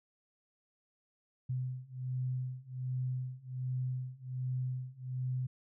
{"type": "beating tone pair", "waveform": "sine", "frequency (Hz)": [127.1, 128.4], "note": ["C3", "C3"], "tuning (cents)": [-50, -32], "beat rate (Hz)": 1.3, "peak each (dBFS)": [-38, -37], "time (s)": [1.49, 5.47], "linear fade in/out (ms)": 10, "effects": []}